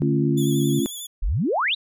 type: tone with pitch glide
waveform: sine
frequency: 147.2 to 145.17 Hz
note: D3 to D3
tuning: +4 to -20 cents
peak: -21 dBFS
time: 0-0.8 s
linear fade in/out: 10 ms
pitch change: -24 cents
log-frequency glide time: 0.2-0.64 s
type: chord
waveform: sine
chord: A augmented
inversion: none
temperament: just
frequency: 220 / 275 / 343.8 Hz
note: A3 / C#4 / E#4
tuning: 0 / -14 / -27 cents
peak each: -25 / -23 / -24 dBFS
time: 0.02-0.86 s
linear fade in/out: 0 ms
type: tone with vibrato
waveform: 15% pulse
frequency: 3425 Hz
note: A7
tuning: 47 cents flat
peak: -25 dBFS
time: 0.37-1.07 s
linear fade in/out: 10 ms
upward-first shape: sine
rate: 11 Hz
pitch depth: 50 cents each way
type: exponential sweep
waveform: sine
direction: up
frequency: 31.21 to 4053 Hz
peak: -19 dBFS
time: 1.22-1.75 s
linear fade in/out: 10 ms
effects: none